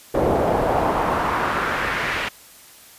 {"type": "noise with band-pass filter sweep", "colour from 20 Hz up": "brown", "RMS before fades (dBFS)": -21, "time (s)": [0.14, 2.29], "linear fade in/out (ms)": 10, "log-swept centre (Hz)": [520, 2200], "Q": 1.8, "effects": ["white hiss -46 dBFS RMS until 2.98 s", "resampled to 32000 Hz"]}